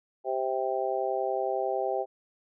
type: harmonic tone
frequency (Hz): 130.81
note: C3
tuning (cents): 0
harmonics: 3 / 4 / 5 / 6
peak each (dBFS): -32 / -32 / -32 / -32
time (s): 0.24-2.06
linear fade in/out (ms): 50
effects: none